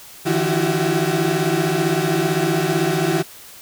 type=tone cluster; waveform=35% pulse; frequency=152.3 / 167.8 / 332.4 / 366.3 / 384.2 Hz; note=D#3 / E3 / E4 / F#4 / G4; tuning=-37 / +31 / +15 / -17 / -35 cents; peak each=-22 dBFS; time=0.25-3.23 s; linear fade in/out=20 ms; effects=white hiss -41 dBFS RMS until 3.61 s